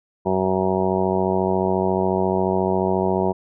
harmonic tone, 94.2 Hz, F#2, 32 cents sharp, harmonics 1 / 2 / 3 / 4 / 5 / 6 / 7 / 8 / 9 / 10, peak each -31 / -24 / -33 / -22 / -28 / -30 / -26 / -31 / -30 / -28 dBFS, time 0.25-3.33 s, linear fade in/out 20 ms, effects none

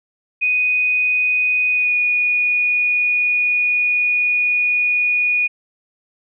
sine tone with pitch glide, 2489 to 2459 Hz, D#7 to D#7, 0 to -21 cents, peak -14 dBFS, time 0.41-5.48 s, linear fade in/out 20 ms, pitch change -21 cents, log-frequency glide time 1.7-1.95 s, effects none

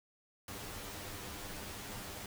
pink noise with comb filter, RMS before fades -45 dBFS, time 0.48-2.26 s, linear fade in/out 2 ms, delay 10 ms, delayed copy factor +0.6, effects none

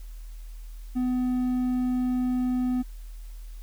triangle tone, 251.1 Hz, B3, 29 cents sharp, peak -21 dBFS, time 0.95-2.83 s, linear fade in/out 20 ms, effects added 40 Hz sine -37 dBFS peak until 3.62 s + white hiss -58 dBFS RMS until 3.62 s

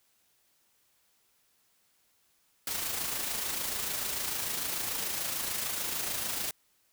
white noise with amplitude modulation, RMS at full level -32 dBFS, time 2.67-6.51 s, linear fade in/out 2 ms, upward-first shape sine, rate 26.8 Hz, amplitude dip 40%, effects white hiss -70 dBFS RMS until 6.92 s

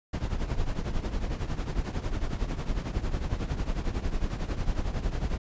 brown noise with tremolo, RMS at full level -26 dBFS, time 0.13-5.38 s, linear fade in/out 5 ms, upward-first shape triangle, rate 11 Hz, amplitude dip 80%, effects resampled to 16000 Hz

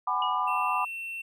sine chord, G# half-diminished seventh, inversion third, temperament just, 747.5 / 830.6 / 996.7 / 1196.1 Hz, F#5 / G#5 / B5 / D6, +17 / 0 / +16 / +31 cents, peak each -33 / -34 / -28 / -29 dBFS, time 0.07-0.85 s, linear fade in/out 5 ms
sine tone with exponential decay, 2900 Hz, F#7, 35 cents flat, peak -30 dBFS, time 0.22-0.54 s, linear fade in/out 2 ms, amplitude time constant 69 ms
triangle tone, 2700 Hz, E7, 41 cents sharp, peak -32 dBFS, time 0.47-1.22 s, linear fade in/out 10 ms
effects none

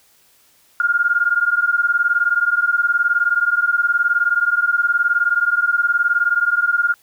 sine beating tone pair, 1405 / 1424 Hz, F6 / F6, +10 / +33 cents, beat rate 19 Hz, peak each -17 dBFS, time 0.8-6.94 s, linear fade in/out 2 ms, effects white hiss -55 dBFS RMS until 7.02 s

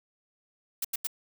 blue noise bursts, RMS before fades -30 dBFS, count 3, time 0.82-1.071 s, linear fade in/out 5 ms, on 27 ms, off 85 ms, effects none

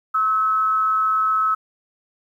sine tone with amplitude modulation, 1292 Hz, E6, 35 cents flat, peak -14 dBFS, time 0.14-1.55 s, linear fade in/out 10 ms, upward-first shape sine, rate 207 Hz, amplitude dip 45%, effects 9-bit

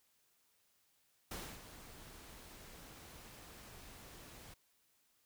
pink noise with ADSR envelope, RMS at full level -44 dBFS, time 1.31-4.54 s, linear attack 4 ms, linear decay 280 ms, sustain -11 dB, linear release 4 ms, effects white hiss -75 dBFS RMS until 5.25 s

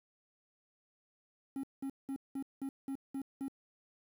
triangle tone bursts, 271.6 Hz, C#4, 35 cents flat, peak -34 dBFS, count 8, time 1.56-3.482 s, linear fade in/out 2 ms, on 74 ms, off 190 ms, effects 10-bit

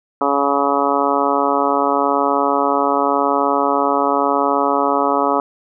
harmonic tone, 140.9 Hz, C#3, 29 cents sharp, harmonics 2 / 3 / 4 / 5 / 6 / 7 / 8 / 9, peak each -22 / -22 / -22 / -22 / -22 / -22 / -22 / -22 dBFS, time 0.21-5.4 s, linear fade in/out 2 ms, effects none

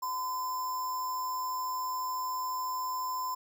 sine tone with sample-and-hold, 1014 Hz, B5, 45 cents sharp, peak -31 dBFS, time 0.02-3.35 s, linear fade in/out 10 ms, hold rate 6300 Hz, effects none

